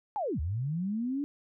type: linear two-way sweep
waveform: sine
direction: down then up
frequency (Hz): 880 to 69.3 to 293.9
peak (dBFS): -29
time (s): 0.16-1.24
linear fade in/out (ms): 0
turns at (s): 0.4
effects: none